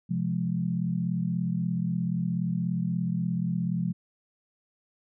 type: chord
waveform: sine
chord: F minor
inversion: second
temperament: equal with one note detuned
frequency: 130.81 / 174.61 / 211.5 Hz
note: C3 / F3 / Ab3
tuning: 0 / 0 / +32 cents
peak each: -32 / -27 / -33 dBFS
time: 0.09-3.93 s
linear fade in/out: 20 ms
effects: none